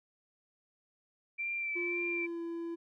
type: tone with vibrato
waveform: sine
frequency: 2343 Hz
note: D7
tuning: 5 cents flat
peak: -33 dBFS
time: 1.38-2.27 s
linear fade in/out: 20 ms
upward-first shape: sine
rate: 1.8 Hz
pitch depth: 26 cents each way
type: tone with pitch glide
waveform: triangle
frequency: 349.2 to 336.3 Hz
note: F4 to E4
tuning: 0 to +35 cents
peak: -34 dBFS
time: 1.75-2.76 s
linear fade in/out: 20 ms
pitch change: -65 cents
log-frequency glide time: 1.97-2.41 s
effects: none